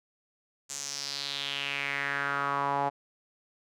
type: tone with band-pass filter sweep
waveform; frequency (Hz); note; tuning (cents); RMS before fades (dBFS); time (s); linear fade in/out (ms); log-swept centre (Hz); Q
sawtooth; 140.7; C#3; +26; -32; 0.69-2.9; 20; 7200 to 800; 3.9
effects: none